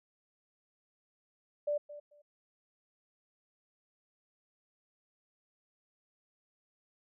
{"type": "tone with echo", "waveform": "sine", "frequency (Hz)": 587.3, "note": "D5", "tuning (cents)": 0, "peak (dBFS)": -29, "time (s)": [1.67, 1.78], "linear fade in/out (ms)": 10, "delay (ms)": 220, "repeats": 2, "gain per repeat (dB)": -15, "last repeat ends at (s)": 2.22, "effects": []}